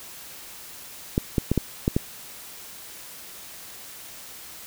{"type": "clicks", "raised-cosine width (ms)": 3, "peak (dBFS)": -7, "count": 6, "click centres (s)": [1.179, 1.382, 1.516, 1.577, 1.879, 1.965], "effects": ["white hiss -42 dBFS RMS until 4.66 s"]}